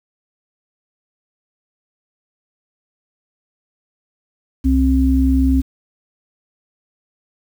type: tone pair together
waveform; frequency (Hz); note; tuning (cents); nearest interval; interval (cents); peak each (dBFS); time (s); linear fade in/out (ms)
sine; 65.4 / 265; C2 / C4; 0 / +22; 2 octaves; 2422; -14; 4.64-5.62; 20
effects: 7-bit